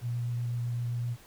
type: tone with vibrato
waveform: sine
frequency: 120 Hz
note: B2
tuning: 49 cents flat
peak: -29 dBFS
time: 0.01-1.17 s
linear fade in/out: 50 ms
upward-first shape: sine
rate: 7.8 Hz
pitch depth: 10 cents each way
effects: pink hiss -55 dBFS RMS until 1.26 s